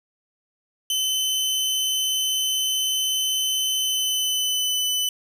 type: tone with pitch glide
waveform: sawtooth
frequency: 3047 to 3002 Hz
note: G7 to F#7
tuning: -50 to +24 cents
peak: -18 dBFS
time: 0.9-5.09 s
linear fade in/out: 2 ms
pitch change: -26 cents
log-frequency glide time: 3.78-4.88 s
effects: none